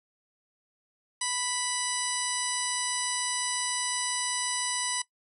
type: harmonic tone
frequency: 987.8 Hz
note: B5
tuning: in tune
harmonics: 1 / 2 / 3 / 4 / 5 / 6 / 8 / 9 / 10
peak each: -37 / -37 / -38 / -38 / -38 / -36 / -35 / -34 / -38 dBFS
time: 1.21-5.02 s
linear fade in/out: 5 ms
effects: noise-tail reverb RT60 0.1 s tail -19 dB re dry